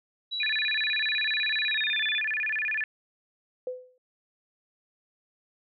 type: tone with pitch glide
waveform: sine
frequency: 3915 to 3488 Hz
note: B7 to A7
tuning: -16 to -16 cents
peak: -29 dBFS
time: 0.31-2.21 s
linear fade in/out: 20 ms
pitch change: -200 cents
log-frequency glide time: 1.66-2.03 s
type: tone with vibrato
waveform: sine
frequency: 2062 Hz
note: C7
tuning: 26 cents flat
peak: -26 dBFS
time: 0.4-2.84 s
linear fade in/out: 2 ms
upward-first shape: square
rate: 16 Hz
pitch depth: 290 cents each way
type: tone with exponential decay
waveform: sine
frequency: 505 Hz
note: B4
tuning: 39 cents sharp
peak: -27 dBFS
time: 3.67-3.98 s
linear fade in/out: 2 ms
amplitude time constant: 67 ms
effects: none